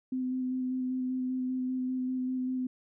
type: tone with vibrato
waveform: sine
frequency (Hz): 255.9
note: C4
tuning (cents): -38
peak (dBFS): -29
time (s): 0.12-2.67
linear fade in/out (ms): 5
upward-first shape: square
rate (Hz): 5.1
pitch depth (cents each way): 11
effects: none